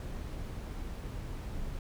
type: noise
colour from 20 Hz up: brown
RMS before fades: -39 dBFS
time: 0-1.79 s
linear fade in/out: 2 ms
effects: none